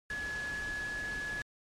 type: tone in noise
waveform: sine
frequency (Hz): 1696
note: G#6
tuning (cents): +36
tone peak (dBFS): -35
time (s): 0.1-1.42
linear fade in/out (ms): 2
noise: pink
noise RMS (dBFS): -44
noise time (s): 0.1-1.42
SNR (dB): +6
effects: low-pass 7000 Hz 12 dB/octave + MP3 64 kbps